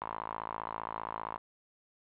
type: tone with band-pass filter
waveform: sawtooth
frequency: 55.2 Hz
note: A1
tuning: 6 cents sharp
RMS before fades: -40 dBFS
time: 0.01-1.38 s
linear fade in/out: 10 ms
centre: 1000 Hz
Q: 5.2
effects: resampled to 8000 Hz + 10-bit